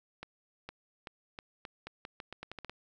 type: accelerating click train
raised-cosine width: 0.3 ms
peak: -26 dBFS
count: 14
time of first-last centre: 0.23-2.696 s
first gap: 460 ms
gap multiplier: 0.83
effects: none